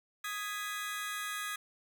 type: chord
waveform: sawtooth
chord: G# minor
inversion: second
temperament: just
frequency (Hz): 1245.9 / 1661.2 / 1993.5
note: D#6 / G#6 / B6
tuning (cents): +2 / 0 / +16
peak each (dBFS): -36 / -36 / -40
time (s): 0.24-1.56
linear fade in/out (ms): 5
effects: none